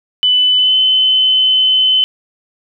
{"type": "tone with pitch glide", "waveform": "sine", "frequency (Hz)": [2999, 3043], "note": ["F#7", "F#7"], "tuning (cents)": [23, 48], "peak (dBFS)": -8, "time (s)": [0.23, 2.04], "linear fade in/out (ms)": 0, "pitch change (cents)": 25, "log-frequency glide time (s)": [0.56, 0.75], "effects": []}